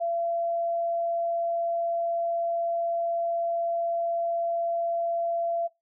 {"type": "tone", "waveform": "sine", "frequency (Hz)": 679, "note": "F5", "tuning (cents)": -49, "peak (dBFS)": -25, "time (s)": [0, 5.68], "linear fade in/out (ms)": 20, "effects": ["noise-tail reverb RT60 0.2 s tail -20 dB re dry"]}